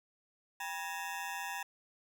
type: ring-modulated tone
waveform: 20% pulse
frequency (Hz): 880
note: A5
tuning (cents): 0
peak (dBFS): -30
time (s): 0.6-1.63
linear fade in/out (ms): 5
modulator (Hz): 87
effects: none